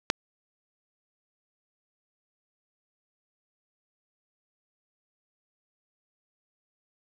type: click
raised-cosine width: 0.2 ms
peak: -4 dBFS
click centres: 0.101 s
effects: none